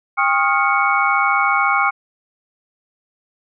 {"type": "tone cluster", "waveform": "sine", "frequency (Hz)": [800, 1085, 1247, 1401, 2223], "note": ["G5", "C#6", "D#6", "F6", "C#7"], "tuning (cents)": [35, -37, 3, 5, 4], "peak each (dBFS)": -20, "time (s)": [0.17, 1.91], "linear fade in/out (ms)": 20, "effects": []}